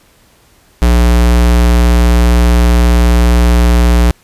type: tone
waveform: square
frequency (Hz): 59.5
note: A#1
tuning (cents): +36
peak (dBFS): -6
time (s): 0.82-4.11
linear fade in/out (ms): 0
effects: pink hiss -48 dBFS RMS until 4.23 s + resampled to 32000 Hz